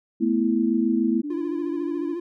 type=chord; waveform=sine; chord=A suspended second; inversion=none; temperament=equal; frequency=220 / 246.9 / 329.6 Hz; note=A3 / B3 / E4; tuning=0 / 0 / 0 cents; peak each=-23 dBFS; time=0.2-1.22 s; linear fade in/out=20 ms
type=tone with pitch glide; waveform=sine; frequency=293.7 to 290.8 Hz; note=D4 to D4; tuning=0 to -17 cents; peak=-27 dBFS; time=1.23-2.15 s; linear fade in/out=20 ms; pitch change=-17 cents; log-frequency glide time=1.49-1.76 s
type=tone with vibrato; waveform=triangle; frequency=341.4 Hz; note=F4; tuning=39 cents flat; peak=-25 dBFS; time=1.3-2.2 s; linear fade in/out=5 ms; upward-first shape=sine; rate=14 Hz; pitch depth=54 cents each way
effects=none